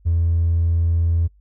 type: tone with hard clipping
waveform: sine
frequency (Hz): 83.8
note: E2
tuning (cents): +29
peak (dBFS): -16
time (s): 0.05-1.28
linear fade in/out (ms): 20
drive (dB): 1
effects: noise-tail reverb RT60 0.1 s tail -21 dB re dry + added 50 Hz sine -50 dBFS peak until 1.4 s